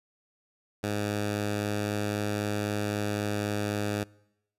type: tone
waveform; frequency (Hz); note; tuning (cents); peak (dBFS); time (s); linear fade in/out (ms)
10% pulse; 103.83; G#2; 0; -20; 0.83-4.04; 10
effects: noise-tail reverb RT60 0.9 s tail -25 dB re dry + resampled to 32000 Hz